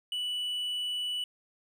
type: tone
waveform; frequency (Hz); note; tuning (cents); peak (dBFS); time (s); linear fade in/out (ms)
triangle; 2960; F#7; 0; -29; 0.12-1.24; 2
effects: none